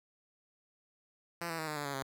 5% pulse tone with pitch steps, 170.6 / 164.12 / 157.89 / 151.9 / 146.13 / 140.59 / 135.25 Hz, F3 / E3 / D#3 / D#3 / D3 / C#3 / C#3, -40 / -7 / +26 / -41 / -8 / +25 / -42 cents, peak -25 dBFS, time 1.41-2.026 s, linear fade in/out 5 ms, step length 88 ms, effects none

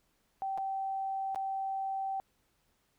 sine tone with dropouts, 775 Hz, G5, 20 cents flat, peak -32 dBFS, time 0.42-2.2 s, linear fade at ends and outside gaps 0 ms, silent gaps 0.576-0.582 / 1.347-1.359 s, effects pink hiss -74 dBFS RMS until 2.98 s

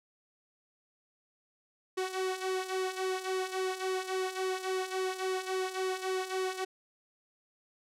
sawtooth tone with flanger, 375 Hz, F#4, 23 cents sharp, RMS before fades -34 dBFS, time 1.97-6.65 s, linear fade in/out 10 ms, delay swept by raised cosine 1.4 to 2.7 ms, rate 3.6 Hz, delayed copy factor -0.6, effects low-pass 10000 Hz 12 dB/octave

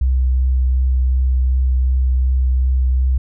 sine tone with vibrato, 64.1 Hz, C2, 35 cents flat, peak -12 dBFS, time 0.01-3.18 s, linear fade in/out 5 ms, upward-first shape triangle, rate 2.7 Hz, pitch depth 16 cents each way, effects none

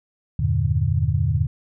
sine chord, E half-diminished seventh, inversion none, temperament equal, 82.41 / 98 / 116.54 / 146.83 Hz, E2 / G2 / Bb2 / D3, 0 / 0 / 0 / 0 cents, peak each -23 dBFS, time 0.39-1.47 s, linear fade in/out 5 ms, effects none

